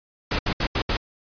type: noise bursts at uneven times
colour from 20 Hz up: pink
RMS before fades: -23 dBFS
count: 5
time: 0.31-0.39 / 0.46-0.53 / 0.6-0.67 / 0.75-0.82 / 0.89-0.97 s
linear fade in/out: 5 ms
effects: resampled to 11025 Hz